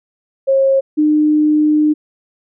sine tone pair in turn, 540 / 303.1 Hz, C#5 / D#4, -45 / -45 cents, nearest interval minor seventh, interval 1000 cents, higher first, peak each -9 dBFS, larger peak neither, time 0.47-0.81 / 0.97-1.94 s, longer second, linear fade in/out 20 ms, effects none

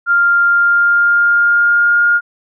sine tone with pitch glide, 1396.9 to 1418 Hz, F6 to F6, 0 to +26 cents, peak -8 dBFS, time 0.06-2.21 s, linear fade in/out 50 ms, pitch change +26 cents, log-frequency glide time 0.46-2.05 s, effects none

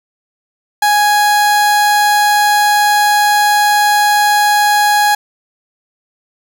30% pulse tone, 830.6 Hz, G#5, in tune, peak -6 dBFS, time 0.82-5.15 s, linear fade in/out 5 ms, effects none

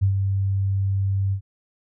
sine tone with ADSR envelope, 97.6 Hz, G2, 7 cents flat, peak -14 dBFS, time 0.01-1.41 s, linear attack 21 ms, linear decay 96 ms, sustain -5 dB, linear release 84 ms, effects none

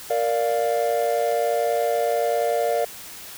triangle chord, Bb major, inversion none, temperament equal, 466.2 / 587.3 / 698.5 Hz, Bb4 / D5 / F5, 0 / 0 / 0 cents, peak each -22 dBFS, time 0.1-2.85 s, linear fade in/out 5 ms, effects white hiss -39 dBFS RMS until 3.37 s

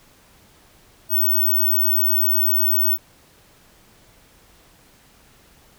sine tone, 15804 Hz, B9, in tune, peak -15 dBFS, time 1.09-2.98 s, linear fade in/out 50 ms, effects pink hiss -53 dBFS RMS until 5.78 s

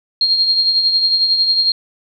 sine tone with tremolo, 4228 Hz, C8, 17 cents sharp, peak -9 dBFS, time 0.21-1.72 s, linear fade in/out 2 ms, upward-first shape triangle, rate 11 Hz, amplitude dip 55%, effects none

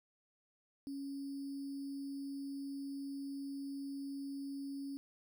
sine tone with sample-and-hold, 277.3 Hz, C#4, 1 cent sharp, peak -40 dBFS, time 0.87-4.97 s, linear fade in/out 0 ms, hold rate 4900 Hz, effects none

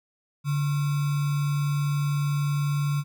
sine tone with sample-and-hold, 144.5 Hz, D3, 28 cents flat, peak -22 dBFS, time 0.44-3.04 s, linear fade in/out 50 ms, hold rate 1225 Hz, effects none

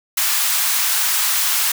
white high-pass noise, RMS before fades -18 dBFS, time 0.17-1.72 s, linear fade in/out 5 ms, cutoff 870 Hz, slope 24 dB/octave, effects none

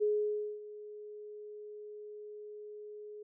sine tone with ADSR envelope, 420 Hz, G#4, 19 cents sharp, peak -26 dBFS, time 0-3.23 s, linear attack 26 ms, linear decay 570 ms, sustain -18 dB, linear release 6 ms, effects none

